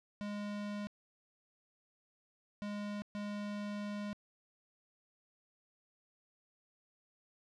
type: tone bursts at uneven times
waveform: square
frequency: 206.1 Hz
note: G#3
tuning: 13 cents flat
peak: -39 dBFS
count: 3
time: 0.21-0.87 / 2.62-3.02 / 3.15-4.13 s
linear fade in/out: 0 ms
effects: low-pass 5000 Hz 12 dB/octave